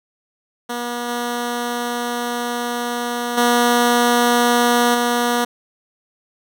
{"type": "tone with level steps", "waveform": "10% pulse", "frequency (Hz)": 240.5, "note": "B3", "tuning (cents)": -46, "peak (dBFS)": [-15, -13, -5, -8], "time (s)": [0.69, 5.45], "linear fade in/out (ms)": 10, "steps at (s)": [1.08, 3.37, 4.94], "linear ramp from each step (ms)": 10, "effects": []}